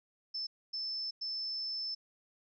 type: tone bursts at uneven times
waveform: sine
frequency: 5274 Hz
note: E8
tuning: in tune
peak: -35 dBFS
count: 3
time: 0.34-0.47 / 0.73-1.11 / 1.21-1.95 s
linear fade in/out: 10 ms
effects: none